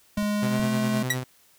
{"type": "tone with pitch glide", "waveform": "square", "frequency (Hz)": [207.7, 215], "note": ["G#3", "A3"], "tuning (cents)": [0, -40], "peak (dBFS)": -24, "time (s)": [0.17, 1.03], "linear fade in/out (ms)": 5, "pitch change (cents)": 60, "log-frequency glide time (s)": [0.47, 0.65]}
{"type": "clicks", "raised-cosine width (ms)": 5, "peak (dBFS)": [-23, -28, -25, -30], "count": 4, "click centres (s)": [0.18, 0.227, 0.597, 0.641]}
{"type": "tone with tremolo", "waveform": "sawtooth", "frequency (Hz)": 127.8, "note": "C3", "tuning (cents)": -40, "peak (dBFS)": -22, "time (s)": [0.42, 1.24], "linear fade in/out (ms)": 10, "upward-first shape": "sine", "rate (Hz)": 9.7, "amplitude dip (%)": 45}
{"type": "tone with exponential decay", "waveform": "sawtooth", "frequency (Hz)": 1932, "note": "B6", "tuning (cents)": -39, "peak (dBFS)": -14, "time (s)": [1.1, 1.19], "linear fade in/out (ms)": 5, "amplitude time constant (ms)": 18}
{"effects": ["white hiss -59 dBFS RMS until 1.58 s"]}